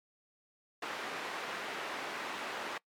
white band-pass noise, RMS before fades -40 dBFS, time 0.82-2.78 s, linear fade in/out 5 ms, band 290 to 2000 Hz, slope 12 dB/octave, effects noise-tail reverb RT60 0.1 s tail -23 dB re dry + MP3 96 kbps

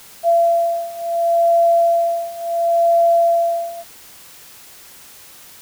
sine beating tone pair, 678 / 678.71 Hz, E5 / F5, +49 / -50 cents, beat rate 0.71 Hz, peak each -17 / -15 dBFS, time 0.23-3.84 s, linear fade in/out 50 ms, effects white hiss -42 dBFS RMS until 5.61 s

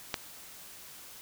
click, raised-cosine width 0.2 ms, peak -12 dBFS, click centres 0.142 s, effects white hiss -49 dBFS RMS until 1.21 s

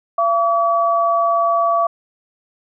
sine tone pair together, 679.6 / 1143 Hz, F5 / D6, -47 / -47 cents, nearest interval major sixth, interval 900 cents, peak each -16 dBFS, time 0.18-1.87 s, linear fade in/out 5 ms, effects none

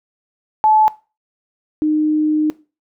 sine tone pair in turn, 864 / 306.3 Hz, A5 / D#4, -32 / -27 cents, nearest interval octave + tritone, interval 1795 cents, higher first, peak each -9 / -13 dBFS, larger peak first, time 0.64-0.88 / 1.82-2.5 s, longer second, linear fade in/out 0 ms, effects noise-tail reverb RT60 0.3 s tail -19 dB re dry

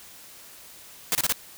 white noise bursts, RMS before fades -23 dBFS, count 4, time 1.12-1.324 s, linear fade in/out 0 ms, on 30 ms, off 28 ms, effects white hiss -47 dBFS RMS until 1.57 s

